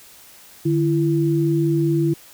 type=tone pair together; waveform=sine; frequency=149.69 / 334.4 Hz; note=D3 / E4; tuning=+33 / +25 cents; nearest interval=octave + major second; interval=1392 cents; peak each=-19 / -18 dBFS; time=0.65-2.14 s; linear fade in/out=10 ms; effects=white hiss -46 dBFS RMS until 2.33 s